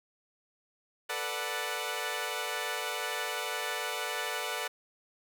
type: chord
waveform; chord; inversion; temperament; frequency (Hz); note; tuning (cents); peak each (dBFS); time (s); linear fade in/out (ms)
10% pulse; B minor seventh; third; equal with one note detuned; 440 / 491.3 / 587.3 / 740; A4 / B4 / D5 / F#5; 0 / -9 / 0 / 0; -30; 1.09-4.68; 10
effects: none